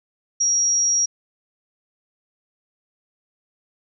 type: tone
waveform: sine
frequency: 5670 Hz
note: F8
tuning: 25 cents sharp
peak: -16 dBFS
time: 0.4-1.06 s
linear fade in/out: 10 ms
effects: none